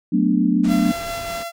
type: chord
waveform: sine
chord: B minor seventh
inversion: second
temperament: equal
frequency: 185 / 220 / 246.9 / 293.7 Hz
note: F#3 / A3 / B3 / D4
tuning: 0 / 0 / 0 / 0 cents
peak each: -20 dBFS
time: 0.12-0.92 s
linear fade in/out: 10 ms
type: low-pass noise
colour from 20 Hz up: pink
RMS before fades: -35 dBFS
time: 0.63-1.44 s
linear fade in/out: 20 ms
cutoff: 8200 Hz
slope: 24 dB/octave
type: tone with tremolo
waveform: sawtooth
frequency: 680 Hz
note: F5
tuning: 46 cents flat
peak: -21 dBFS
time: 0.67-1.52 s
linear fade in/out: 50 ms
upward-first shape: sine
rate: 4.9 Hz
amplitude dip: 25%
effects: none